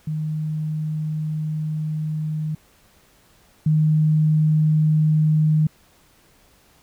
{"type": "tone pair in turn", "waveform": "sine", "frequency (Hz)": [154.7, 154.7], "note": ["D#3", "D#3"], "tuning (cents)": [-10, -10], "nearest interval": "unison", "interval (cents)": 0, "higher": "neither", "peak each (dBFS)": [-22, -14], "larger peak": "second", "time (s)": [[0.07, 2.55], [3.66, 5.67]], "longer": "first", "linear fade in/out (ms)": 5, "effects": ["pink hiss -56 dBFS RMS until 6.82 s"]}